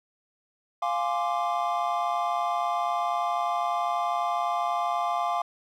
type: chord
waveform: triangle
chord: D half-diminished seventh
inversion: first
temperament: equal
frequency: 698.5 / 830.6 / 1046.5 / 1174.7 Hz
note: F5 / Ab5 / C6 / D6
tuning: 0 / 0 / 0 / 0 cents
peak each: -26 / -30 / -30 / -29 dBFS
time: 0.82-5.42 s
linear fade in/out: 5 ms
effects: none